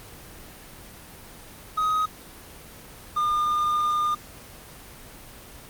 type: tone pair in turn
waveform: triangle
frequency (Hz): 1258 / 1210.3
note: D#6 / D#6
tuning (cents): +19 / -48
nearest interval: minor second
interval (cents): 67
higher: first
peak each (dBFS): -19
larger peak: neither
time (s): 1.77-2.06 / 3.16-4.15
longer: second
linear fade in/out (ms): 10
effects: pink hiss -44 dBFS RMS until 5.69 s + Opus 24 kbps